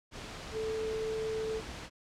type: tone in noise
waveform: sine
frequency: 440 Hz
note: A4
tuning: in tune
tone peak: -32 dBFS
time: 0.52-1.62 s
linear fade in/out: 50 ms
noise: pink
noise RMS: -43 dBFS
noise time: 0.11-1.9 s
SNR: +8 dB
effects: low-pass 6000 Hz 12 dB/octave